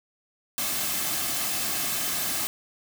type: noise with comb filter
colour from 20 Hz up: white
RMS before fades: -28 dBFS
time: 0.58-2.47 s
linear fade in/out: 0 ms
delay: 2.1 ms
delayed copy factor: -0.5
effects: none